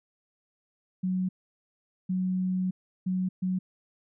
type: tone bursts at uneven times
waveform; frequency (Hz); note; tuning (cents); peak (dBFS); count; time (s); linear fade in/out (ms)
sine; 185; F#3; 0; -25; 4; 1.03-1.29 / 2.09-2.71 / 3.06-3.29 / 3.42-3.59; 10
effects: none